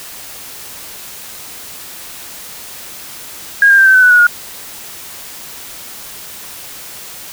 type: tone with pitch steps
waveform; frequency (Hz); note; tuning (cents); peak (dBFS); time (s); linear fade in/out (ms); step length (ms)
sine; 1631 / 1601.1 / 1571.8 / 1543 / 1514.8 / 1487 / 1459.8 / 1433.1; G#6 / G6 / G6 / G6 / F#6 / F#6 / F#6 / F6; -32 / +36 / +4 / -28 / +40 / +8 / -24 / +44; -4; 3.62-4.268; 2; 81
effects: white hiss -31 dBFS RMS until 7.32 s